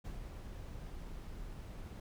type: noise with ADSR envelope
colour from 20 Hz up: brown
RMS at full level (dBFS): -43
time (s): 0.04-2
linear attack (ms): 14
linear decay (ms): 140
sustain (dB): -3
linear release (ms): 3
effects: none